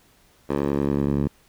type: tone with band-pass filter sweep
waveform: 10% pulse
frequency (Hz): 70.7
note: C#2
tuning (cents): +35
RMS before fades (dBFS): -23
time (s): 0.49-1.28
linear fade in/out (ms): 10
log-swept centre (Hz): 510 to 170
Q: 0.8
effects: pink hiss -58 dBFS RMS until 1.48 s